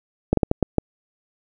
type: slowing click train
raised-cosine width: 2 ms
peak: -3 dBFS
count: 6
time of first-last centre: 0.33-0.783 s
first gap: 43 ms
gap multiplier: 1.38
effects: none